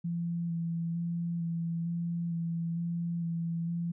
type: tone with vibrato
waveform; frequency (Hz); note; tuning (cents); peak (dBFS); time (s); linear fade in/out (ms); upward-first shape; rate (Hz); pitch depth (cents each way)
sine; 168.8; E3; +41; -30; 0.04-3.92; 10; square; 1.1; 15
effects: none